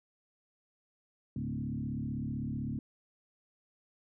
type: tone with frequency modulation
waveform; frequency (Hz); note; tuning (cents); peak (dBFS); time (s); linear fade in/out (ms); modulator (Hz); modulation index
sine; 179.2; F3; +45; -33; 1.36-2.79; 2; 35.8; 2.5
effects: none